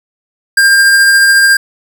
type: tone with tremolo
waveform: square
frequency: 1600 Hz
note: G6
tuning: 35 cents sharp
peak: -4 dBFS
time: 0.57-1.57 s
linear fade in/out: 5 ms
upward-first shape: triangle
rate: 14 Hz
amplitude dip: 25%
effects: none